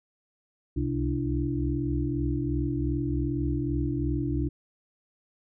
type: tone cluster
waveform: sine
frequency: 65.4 / 68.7 / 129.3 / 293.2 / 335.8 Hz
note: C2 / C#2 / C3 / D4 / E4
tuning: 0 / -15 / -20 / -3 / +32 cents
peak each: -32 / -36 / -30 / -30 / -33 dBFS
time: 0.76-4.49 s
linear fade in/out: 10 ms
effects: none